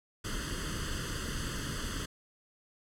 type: noise with comb filter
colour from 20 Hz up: pink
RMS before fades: -36 dBFS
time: 0.24-2.06 s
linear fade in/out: 10 ms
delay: 0.64 ms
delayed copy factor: +0.9
effects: low-pass 10000 Hz 12 dB/octave